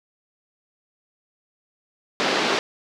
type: band-pass noise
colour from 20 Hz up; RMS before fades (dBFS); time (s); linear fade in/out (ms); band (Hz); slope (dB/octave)
pink; -22; 2.2-2.59; 0; 240 to 5100; 24
effects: none